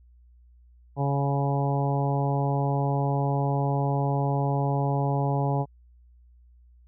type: harmonic tone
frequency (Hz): 140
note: C#3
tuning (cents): +18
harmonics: 1 / 2 / 3 / 4 / 5 / 6 / 7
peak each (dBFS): -24 / -33 / -33 / -34 / -33 / -32 / -37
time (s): 0.96-5.66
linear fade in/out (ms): 50
effects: added 60 Hz sine -52 dBFS peak until 6.87 s